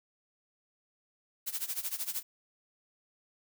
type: noise with tremolo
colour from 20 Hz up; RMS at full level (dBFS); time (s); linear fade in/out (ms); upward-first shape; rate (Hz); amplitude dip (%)
blue; -33; 1.46-2.23; 20; sine; 13; 85
effects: none